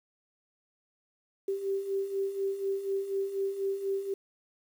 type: beating tone pair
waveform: sine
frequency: 388.5 / 392.6 Hz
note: G4 / G4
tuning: -16 / +3 cents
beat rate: 4.1 Hz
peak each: -36 / -30 dBFS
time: 1.48-4.14 s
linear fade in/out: 5 ms
effects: 9-bit